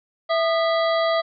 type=harmonic tone with a mistuned harmonic; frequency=659.3 Hz; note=E5; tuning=in tune; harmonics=1 / 2 / 3 / 5 / 6 / 7; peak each=-19 / -25 / -29 / -33 / -35 / -36 dBFS; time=0.29-1.22 s; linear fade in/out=20 ms; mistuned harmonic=2; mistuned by=-130 cents; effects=none